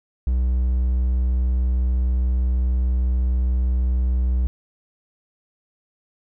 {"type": "tone", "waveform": "triangle", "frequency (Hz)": 62.4, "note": "B1", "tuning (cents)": 19, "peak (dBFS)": -15, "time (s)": [0.27, 4.47], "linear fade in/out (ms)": 0, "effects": []}